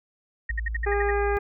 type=tone bursts; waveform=sine; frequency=1864.7 Hz; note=A#6; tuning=in tune; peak=-25 dBFS; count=8; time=0.49-1.108 s; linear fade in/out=5 ms; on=23 ms; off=62 ms
type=tone; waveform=sine; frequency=56 Hz; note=A1; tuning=31 cents sharp; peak=-27 dBFS; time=0.5-1.37 s; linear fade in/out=0 ms
type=harmonic tone; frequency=405.7 Hz; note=G#4; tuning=41 cents flat; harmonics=1 / 2 / 3 / 4 / 5 / 6; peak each=-24 / -29 / -34 / -32 / -38 / -41 dBFS; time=0.86-1.39 s; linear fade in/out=10 ms
effects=none